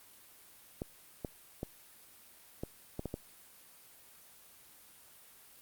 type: clicks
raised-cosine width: 2 ms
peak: -23 dBFS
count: 7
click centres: 0.819 / 1.248 / 1.631 / 2.635 / 2.994 / 3.057 / 3.141 s
effects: white hiss -58 dBFS RMS until 5.61 s + Opus 32 kbps